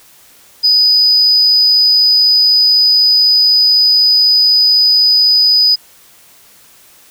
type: tone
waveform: sine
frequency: 4978 Hz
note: D#8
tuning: in tune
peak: -5 dBFS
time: 0.63-5.76 s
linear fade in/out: 20 ms
effects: tanh soft clip ceiling -3 dBFS + white hiss -44 dBFS RMS until 7.1 s